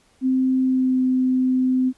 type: tone with pitch glide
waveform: sine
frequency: 260 to 256.9 Hz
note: C4 to C4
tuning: -11 to -32 cents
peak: -16 dBFS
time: 0.21-1.93 s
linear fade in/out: 50 ms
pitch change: -21 cents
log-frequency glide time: 0.61-1.02 s
effects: pink hiss -59 dBFS RMS until 1.97 s + resampled to 24000 Hz